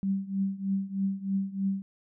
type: tone with tremolo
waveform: sine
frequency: 194.7 Hz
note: G3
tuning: 12 cents flat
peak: -23 dBFS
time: 0.03-1.82 s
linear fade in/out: 0 ms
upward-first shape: triangle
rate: 3.2 Hz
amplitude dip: 90%
effects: none